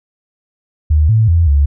sine tone with pitch steps, 76.4 / 110.8 / 84 / 71.3 Hz, D#2 / A2 / E2 / C#2, -31 / +13 / +33 / +49 cents, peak -7 dBFS, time 0.9-1.66 s, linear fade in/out 10 ms, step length 190 ms, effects none

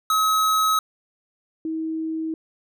square / sine tone pair in turn, 1280 / 320 Hz, D#6 / D#4, +49 / +49 cents, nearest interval 2 octaves, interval 2400 cents, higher first, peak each -18 / -24 dBFS, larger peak first, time 0.1-0.79 / 1.65-2.34 s, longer neither, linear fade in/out 2 ms, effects none

